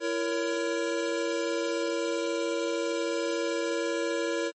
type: chord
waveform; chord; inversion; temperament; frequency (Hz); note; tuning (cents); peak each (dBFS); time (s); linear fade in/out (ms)
square; A# diminished; second; just; 335.6 / 466.2 / 559.4; E4 / A#4 / C#5; +31 / 0 / +16; -32 / -32 / -33; 0-4.52; 50
effects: MP3 32 kbps